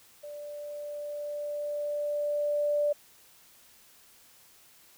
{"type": "tone with level ramp", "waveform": "sine", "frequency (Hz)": 587.3, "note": "D5", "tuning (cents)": 0, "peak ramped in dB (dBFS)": [-39, -23], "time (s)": [0.23, 2.93], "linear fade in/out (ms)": 10, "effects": ["white hiss -58 dBFS RMS until 4.97 s"]}